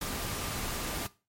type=tone in noise; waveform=sine; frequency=1192 Hz; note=D6; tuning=25 cents sharp; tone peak=-46 dBFS; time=0.01-1.07 s; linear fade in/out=5 ms; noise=pink; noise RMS=-35 dBFS; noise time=0.01-1.07 s; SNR=-14 dB; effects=noise-tail reverb RT60 0.3 s tail -18 dB re dry + MP3 64 kbps